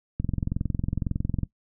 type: click train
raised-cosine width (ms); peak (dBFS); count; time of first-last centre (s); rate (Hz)
5; -14; 28; 0.2-1.433; 21.9
effects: noise-tail reverb RT60 0.1 s tail -18 dB re dry